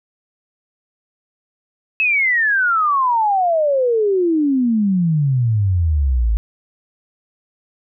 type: exponential sweep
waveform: sine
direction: down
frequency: 2624 to 51.91 Hz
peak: -13 dBFS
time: 2-6.37 s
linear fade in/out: 0 ms
effects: none